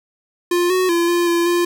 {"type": "tone with pitch steps", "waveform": "square", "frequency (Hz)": [350.9, 369.8, 341.4, 347, 341.7, 348.1], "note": ["F4", "F#4", "F4", "F4", "F4", "F4"], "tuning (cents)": [8, -1, -39, -11, -38, -6], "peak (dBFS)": -15, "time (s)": [0.51, 1.65], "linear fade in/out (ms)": 5, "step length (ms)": 190, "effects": ["9-bit"]}